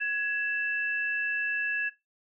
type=tone pair together; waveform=sine; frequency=1673 / 2656 Hz; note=G#6 / E7; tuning=+12 / +12 cents; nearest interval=minor sixth; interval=800 cents; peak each=-28 / -32 dBFS; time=0-1.9 s; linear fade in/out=20 ms; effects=noise-tail reverb RT60 0.2 s tail -18 dB re dry